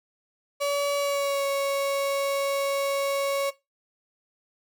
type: tone with pitch glide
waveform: 35% pulse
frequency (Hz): 569 to 555.4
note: C#5 to C#5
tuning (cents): +45 to +3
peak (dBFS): -22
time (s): 0.6-3.51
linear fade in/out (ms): 20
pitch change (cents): -42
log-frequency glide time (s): 0.96-1.46
effects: noise-tail reverb RT60 0.2 s tail -17 dB re dry